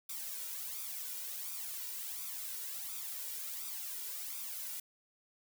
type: noise with flanger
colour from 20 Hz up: blue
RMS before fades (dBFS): -42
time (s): 0.09-4.8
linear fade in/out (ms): 5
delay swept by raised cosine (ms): 0.83 to 2.13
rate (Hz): 1.4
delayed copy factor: +0.7
effects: none